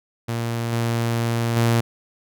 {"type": "tone with level steps", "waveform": "sawtooth", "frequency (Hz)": 116.54, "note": "A#2", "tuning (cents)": 0, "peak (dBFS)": [-19, -16, -12], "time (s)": [0.28, 1.81], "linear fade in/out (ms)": 10, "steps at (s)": [0.72, 1.56], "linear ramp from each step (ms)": 10, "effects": []}